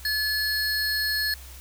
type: tone pair together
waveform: square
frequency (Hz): 1717 / 4320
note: A6 / C#8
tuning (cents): -43 / -45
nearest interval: octave + major third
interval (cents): 1598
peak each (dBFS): -27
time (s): 0.05-1.34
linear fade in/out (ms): 2
effects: added 65 Hz sine -42 dBFS peak until 1.6 s + white hiss -47 dBFS RMS until 1.6 s